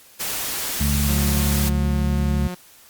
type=noise; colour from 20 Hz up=white; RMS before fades=-26 dBFS; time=0.19-1.7 s; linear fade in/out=20 ms
type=harmonic tone; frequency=71.4 Hz; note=D2; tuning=48 cents flat; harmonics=1 / 2 / 3; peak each=-20 / -24 / -24 dBFS; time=0.8-2.48 s; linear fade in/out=10 ms
type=tone; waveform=sawtooth; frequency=180.1 Hz; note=F#3; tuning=46 cents flat; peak=-24 dBFS; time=1.08-2.55 s; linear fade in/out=10 ms
effects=white hiss -49 dBFS RMS until 2.89 s + Opus 48 kbps